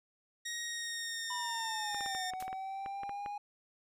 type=tone with pitch glide; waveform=15% pulse; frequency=1879 to 1818.1 Hz; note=A#6 to A#6; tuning=+13 to -44 cents; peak=-31 dBFS; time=0.45-2.31 s; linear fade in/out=10 ms; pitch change=-57 cents; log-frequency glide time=0.63-1.45 s
type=linear two-way sweep; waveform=triangle; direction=down then up; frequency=992 to 740 to 825 Hz; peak=-36 dBFS; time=1.3-3.38 s; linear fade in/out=5 ms; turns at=2.25 s
type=clicks; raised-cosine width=0.5 ms; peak=-29 dBFS; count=12; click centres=1.946 / 2.008 / 2.061 / 2.149 / 2.336 / 2.425 / 2.48 / 2.529 / 2.861 / 3.034 / 3.094 / 3.261 s
type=noise with exponential decay; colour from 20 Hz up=white; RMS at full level=-44 dBFS; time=2.4-2.52 s; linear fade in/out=1 ms; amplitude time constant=24 ms
effects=resampled to 32000 Hz